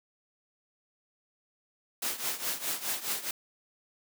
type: noise with tremolo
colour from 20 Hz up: white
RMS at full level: -30 dBFS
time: 2.02-3.31 s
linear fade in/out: 5 ms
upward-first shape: triangle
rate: 4.8 Hz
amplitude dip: 85%
effects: high-pass 200 Hz 12 dB/octave